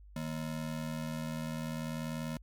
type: ring-modulated tone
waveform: square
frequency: 196 Hz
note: G3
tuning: in tune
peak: -33 dBFS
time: 0.16-2.37 s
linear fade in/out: 2 ms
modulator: 40.2 Hz
effects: added 50 Hz sine -51 dBFS peak until 2.42 s + MP3 96 kbps